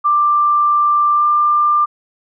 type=tone with pitch glide; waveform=sine; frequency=1182 to 1191.6 Hz; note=D6 to D6; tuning=+11 to +25 cents; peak=-10 dBFS; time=0.04-1.86 s; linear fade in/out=20 ms; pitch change=+14 cents; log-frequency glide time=1.14-1.24 s; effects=none